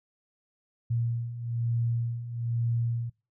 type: beating tone pair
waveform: sine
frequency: 116.54 / 117.64 Hz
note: A#2 / A#2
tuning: 0 / +16 cents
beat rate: 1.1 Hz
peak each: -33 / -28 dBFS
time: 0.9-3.1 s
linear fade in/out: 10 ms
effects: noise-tail reverb RT60 0.3 s tail -23 dB re dry